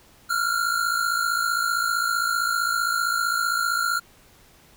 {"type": "tone pair together", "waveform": "square", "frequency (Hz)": [1368, 1423.4], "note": ["F6", "F6"], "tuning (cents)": [-36, 33], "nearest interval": "minor second", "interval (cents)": 69, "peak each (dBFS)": -25, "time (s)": [0.29, 4], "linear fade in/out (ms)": 20, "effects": ["pink hiss -54 dBFS RMS until 4.76 s"]}